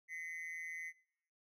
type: tone with amplitude modulation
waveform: triangle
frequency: 2032 Hz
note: B6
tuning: 49 cents sharp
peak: -37 dBFS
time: 0.08-0.93 s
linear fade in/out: 50 ms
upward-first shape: sine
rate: 164 Hz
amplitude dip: 85%
effects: noise-tail reverb RT60 0.7 s tail -22 dB re dry